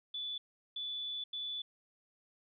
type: tone bursts at uneven times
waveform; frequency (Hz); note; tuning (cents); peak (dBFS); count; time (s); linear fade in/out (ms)
sine; 3468; A7; -26; -37; 3; 0.14-0.38 / 0.76-1.24 / 1.33-1.62; 5
effects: none